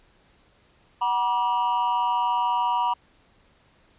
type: tone with amplitude modulation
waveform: triangle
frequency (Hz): 960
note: B5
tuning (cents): -49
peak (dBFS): -15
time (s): 1.01-2.94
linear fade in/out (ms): 10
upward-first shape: sine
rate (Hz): 214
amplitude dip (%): 85
effects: pink hiss -60 dBFS RMS until 3.98 s + resampled to 8000 Hz